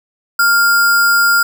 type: tone with sample-and-hold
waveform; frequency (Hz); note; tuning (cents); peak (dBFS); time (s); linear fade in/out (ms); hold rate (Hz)
sine; 1400; F6; +4; -8; 0.39-1.43; 5; 6300
effects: none